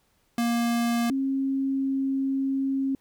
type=tone pair in turn; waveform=square / sine; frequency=235.2 / 269.9 Hz; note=A#3 / C#4; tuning=+16 / -46 cents; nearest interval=major second; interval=238 cents; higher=second; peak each=-23 dBFS; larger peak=neither; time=0.38-1.1 / 1.1-2.95 s; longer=second; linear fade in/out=2 ms; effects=pink hiss -68 dBFS RMS until 3 s